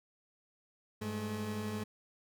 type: tone pair together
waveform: 30% pulse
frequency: 101.15 / 214.2 Hz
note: G#2 / A3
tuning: -45 / -46 cents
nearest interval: octave + minor second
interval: 1299 cents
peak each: -38 / -35 dBFS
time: 1.01-1.84 s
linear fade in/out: 10 ms
effects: none